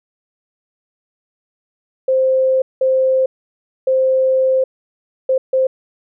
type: tone bursts at uneven times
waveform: sine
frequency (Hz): 523.3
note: C5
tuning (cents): 0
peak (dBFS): -11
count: 5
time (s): 2.08-2.62 / 2.81-3.26 / 3.87-4.64 / 5.29-5.38 / 5.53-5.67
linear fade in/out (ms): 5
effects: none